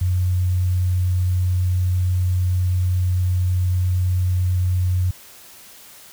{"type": "tone", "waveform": "sine", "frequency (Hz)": 90.9, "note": "F#2", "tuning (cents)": -30, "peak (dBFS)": -16, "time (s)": [0.01, 5.11], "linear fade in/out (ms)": 5, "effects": ["white hiss -44 dBFS RMS until 6.12 s"]}